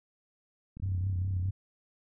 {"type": "click train", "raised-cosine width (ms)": 5, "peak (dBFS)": -32, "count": 25, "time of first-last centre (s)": [0.77, 1.486], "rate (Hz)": 33.5}
{"type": "tone with vibrato", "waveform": "sine", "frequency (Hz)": 93.3, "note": "F#2", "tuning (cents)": 15, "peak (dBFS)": -28, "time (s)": [0.82, 1.51], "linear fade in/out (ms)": 10, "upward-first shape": "triangle", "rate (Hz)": 4.8, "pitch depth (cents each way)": 77}
{"effects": []}